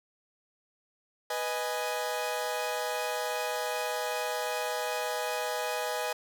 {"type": "chord", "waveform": "sawtooth", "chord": "G# minor", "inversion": "first", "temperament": "equal", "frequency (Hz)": [493.9, 622.3, 830.6], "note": ["B4", "D#5", "G#5"], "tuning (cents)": [0, 0, 0], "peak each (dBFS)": -31, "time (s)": [1.3, 6.13], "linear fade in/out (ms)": 5, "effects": []}